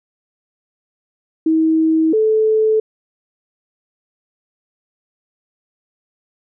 sine tone pair in turn, 319.6 / 436.1 Hz, D#4 / A4, +47 / -15 cents, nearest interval perfect fourth, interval 538 cents, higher second, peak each -11 dBFS, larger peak neither, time 1.46-2.13 / 2.13-2.8 s, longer neither, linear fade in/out 5 ms, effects none

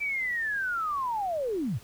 sine linear sweep, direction down, 2340 to 85.6 Hz, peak -27 dBFS, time 0-1.79 s, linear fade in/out 20 ms, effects pink hiss -53 dBFS RMS until 1.83 s

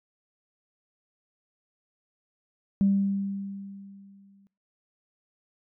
sine tone with exponential decay, 197.4 Hz, G3, 12 cents sharp, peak -17 dBFS, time 2.81-4.47 s, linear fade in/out 0 ms, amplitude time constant 360 ms, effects noise-tail reverb RT60 0.4 s tail -24 dB re dry + tanh soft clip ceiling -13 dBFS

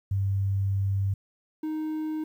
sine / triangle tone pair in turn, 98 / 311.1 Hz, G2 / D#4, 0 / 0 cents, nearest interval octave + minor sixth, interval 2000 cents, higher second, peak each -23 / -26 dBFS, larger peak first, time 0.11-1.14 / 1.63-2.24 s, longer first, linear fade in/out 5 ms, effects 10-bit

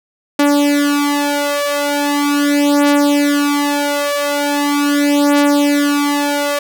sawtooth beating tone pair, 288.1 / 288.5 Hz, D4 / D4, -33 / -31 cents, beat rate 0.4 Hz, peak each -11 dBFS, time 0.39-6.59 s, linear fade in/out 5 ms, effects none

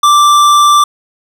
sine tone with tanh clipping, 1174.7 Hz, D6, in tune, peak -6 dBFS, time 0.03-0.84 s, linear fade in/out 5 ms, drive 17 dB, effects none

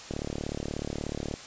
click train, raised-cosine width 2 ms, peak -19 dBFS, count 46, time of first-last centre 0.11-1.34 s, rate 36.6 Hz, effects white hiss -44 dBFS RMS until 1.46 s + resampled to 16000 Hz

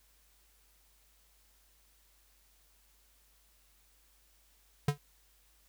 square tone with exponential decay, 144.6 Hz, D3, 27 cents flat, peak -23 dBFS, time 4.88-4.98 s, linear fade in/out 5 ms, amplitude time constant 20 ms, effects added 50 Hz sine -68 dBFS peak until 5.68 s + white hiss -68 dBFS RMS until 5.68 s

